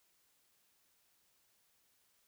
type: silence
effects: white hiss -74 dBFS RMS until 2.27 s